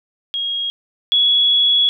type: tone pair in turn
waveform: sine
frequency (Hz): 3277 / 3367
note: G#7 / G#7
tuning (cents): -24 / +23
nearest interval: unison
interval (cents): 47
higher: second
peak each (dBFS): -19 / -11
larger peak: second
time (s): 0.34-0.7 / 1.12-1.89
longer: second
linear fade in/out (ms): 0
effects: none